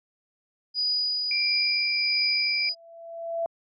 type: tone with tremolo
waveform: sine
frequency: 4928 Hz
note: D#8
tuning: 17 cents flat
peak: -22 dBFS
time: 0.74-2.75 s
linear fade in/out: 50 ms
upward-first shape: triangle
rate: 1.5 Hz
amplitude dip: 35%
type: tone with pitch glide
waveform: sine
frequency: 2360 to 2344 Hz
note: D7 to D7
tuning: +8 to -4 cents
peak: -26 dBFS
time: 1.31-2.69 s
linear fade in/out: 2 ms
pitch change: -12 cents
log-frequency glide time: 1.66-2.33 s
type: tone with exponential growth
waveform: sine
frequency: 669 Hz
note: E5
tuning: 25 cents sharp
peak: -23 dBFS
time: 2.44-3.46 s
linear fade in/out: 1 ms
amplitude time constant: 220 ms
effects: AAC 64 kbps